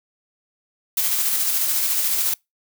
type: noise with tremolo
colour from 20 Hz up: blue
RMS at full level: -20 dBFS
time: 0.97-2.34 s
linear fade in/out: 5 ms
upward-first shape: square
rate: 14 Hz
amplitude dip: 25%
effects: noise-tail reverb RT60 0.2 s tail -26 dB re dry